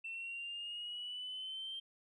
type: exponential sweep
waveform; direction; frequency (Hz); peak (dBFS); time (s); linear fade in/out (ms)
sine; up; 2682 to 3157; -40; 0.04-1.8; 10
effects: tanh soft clip ceiling -37 dBFS